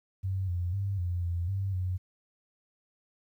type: tone with pitch steps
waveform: sine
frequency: 95.2 / 88.2 / 98.7 / 88.2 / 86.4 / 97.4 / 91.6 Hz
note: F#2 / F2 / G2 / F2 / F2 / G2 / F#2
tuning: +50 / +18 / +12 / +18 / -18 / -11 / -17 cents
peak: -28 dBFS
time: 0.23-1.98 s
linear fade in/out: 20 ms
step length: 250 ms
effects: 11-bit